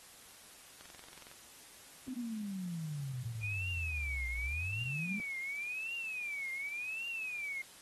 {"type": "click train", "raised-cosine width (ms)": 0.2, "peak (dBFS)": -34, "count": 12, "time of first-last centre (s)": [0.81, 1.315], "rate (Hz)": 21.8}
{"type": "exponential two-way sweep", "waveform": "sine", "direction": "down then up", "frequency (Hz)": [261.6, 57.7, 216.7], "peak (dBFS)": -37, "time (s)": [2.08, 5.2], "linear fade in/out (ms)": 0, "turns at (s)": 4.37}
{"type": "tone with vibrato", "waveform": "sine", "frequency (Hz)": 2423, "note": "D#7", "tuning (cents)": -47, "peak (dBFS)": -37, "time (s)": [3.42, 7.62], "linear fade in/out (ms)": 5, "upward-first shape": "triangle", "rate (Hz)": 0.89, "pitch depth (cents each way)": 250}
{"effects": ["white hiss -56 dBFS RMS until 7.81 s", "AAC 32 kbps"]}